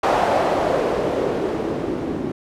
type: noise with low-pass filter sweep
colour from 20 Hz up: blue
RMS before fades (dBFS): -21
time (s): 0.03-2.32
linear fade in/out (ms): 5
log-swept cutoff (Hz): 750 to 280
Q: 2
effects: none

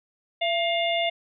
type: harmonic tone with a mistuned harmonic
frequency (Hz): 707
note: F5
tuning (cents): +21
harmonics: 1 / 3 / 4 / 5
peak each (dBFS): -24 / -29 / -30 / -31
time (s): 0.41-1.1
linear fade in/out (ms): 10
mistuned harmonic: 1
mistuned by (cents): -76
effects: none

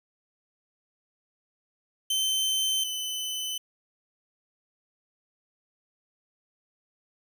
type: tone pair in turn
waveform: sawtooth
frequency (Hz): 3085 / 3029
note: G7 / F#7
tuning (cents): -28 / +40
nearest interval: unison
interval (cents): 32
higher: first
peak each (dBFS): -21 / -27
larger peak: first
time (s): 2.1-2.84 / 2.84-3.58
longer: neither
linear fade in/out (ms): 5
effects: none

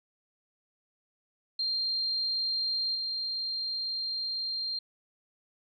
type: tone with level steps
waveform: sine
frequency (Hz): 4186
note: C8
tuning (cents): 0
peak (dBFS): -27 / -30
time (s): 1.59-4.79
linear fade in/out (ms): 5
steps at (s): 2.95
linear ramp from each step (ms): 2
effects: MP3 96 kbps

